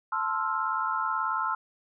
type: chord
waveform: sine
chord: F major seventh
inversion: first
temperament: equal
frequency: 880 / 1046.5 / 1318.5 / 1396.9 Hz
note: A5 / C6 / E6 / F6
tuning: 0 / 0 / 0 / 0 cents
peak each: -33 / -31 / -30 / -33 dBFS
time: 0.12-1.55 s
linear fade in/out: 5 ms
effects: none